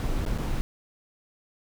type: noise with dropouts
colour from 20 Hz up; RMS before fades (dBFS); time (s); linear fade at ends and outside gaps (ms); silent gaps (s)
brown; -27; 0-0.61; 0; 0.251-0.263 / 0.377-0.385
effects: none